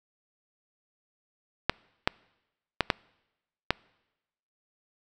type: clicks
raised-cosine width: 0.3 ms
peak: -5 dBFS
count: 5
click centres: 1.696 / 2.075 / 2.807 / 2.902 / 3.706 s
effects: noise-tail reverb RT60 1.0 s tail -26 dB re dry